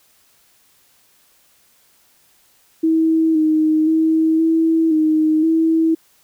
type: tone with pitch steps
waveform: sine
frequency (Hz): 322.1 / 311.8 / 319.7 / 325 / 311.8 / 324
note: E4 / D#4 / D#4 / E4 / D#4 / E4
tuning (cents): -40 / +4 / +47 / -24 / +4 / -30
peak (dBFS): -12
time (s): 2.83-5.95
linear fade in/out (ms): 10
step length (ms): 520
effects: white hiss -56 dBFS RMS until 6.23 s